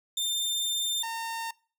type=tone pair in turn; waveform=sawtooth; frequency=3595 / 912.3 Hz; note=A7 / A#5; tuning=+36 / -38 cents; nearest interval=2 octaves; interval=2374 cents; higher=first; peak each=-24 / -28 dBFS; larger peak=first; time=0.17-1.03 / 1.03-1.51 s; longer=first; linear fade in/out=5 ms; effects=noise-tail reverb RT60 0.4 s tail -23 dB re dry